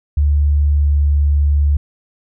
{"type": "tone with pitch glide", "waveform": "sine", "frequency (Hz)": [72.9, 72.48], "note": ["D2", "D2"], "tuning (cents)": [-12, -22], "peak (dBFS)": -10, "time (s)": [0.17, 1.77], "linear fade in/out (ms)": 5, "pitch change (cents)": -10, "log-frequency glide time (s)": [0.78, 0.85], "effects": []}